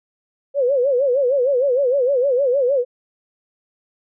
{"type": "tone with vibrato", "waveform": "sine", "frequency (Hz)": 526, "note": "C5", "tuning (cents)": 9, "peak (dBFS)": -14, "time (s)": [0.54, 2.85], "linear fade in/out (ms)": 50, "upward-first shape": "sine", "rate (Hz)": 6.5, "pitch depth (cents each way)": 150, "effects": []}